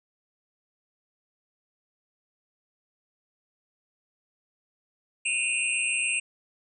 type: tone cluster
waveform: sine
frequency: 2454 / 2664 / 2791 / 8130 Hz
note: D#7 / E7 / F7 / B8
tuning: -25 / +18 / -2 / +49 cents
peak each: -30 dBFS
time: 5.25-6.2 s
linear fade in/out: 10 ms
effects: none